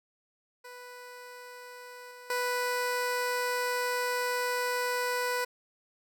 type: tone with level steps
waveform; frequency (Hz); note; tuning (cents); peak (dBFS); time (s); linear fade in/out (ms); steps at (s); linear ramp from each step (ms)
15% pulse; 493.9; B4; 0; -38 / -40 / -22; 0.64-5.45; 10; 2.11 / 2.3; 2
effects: none